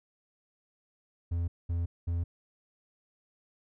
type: tone bursts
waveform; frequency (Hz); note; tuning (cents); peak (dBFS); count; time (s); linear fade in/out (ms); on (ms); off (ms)
triangle; 85.3; F2; -40; -26; 3; 1.31-2.24; 10; 170; 210
effects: none